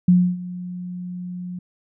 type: tone with ADSR envelope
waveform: sine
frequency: 179.3 Hz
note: F3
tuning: 46 cents sharp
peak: -9 dBFS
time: 0.08-1.59 s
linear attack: 5 ms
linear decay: 280 ms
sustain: -19 dB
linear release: 5 ms
effects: none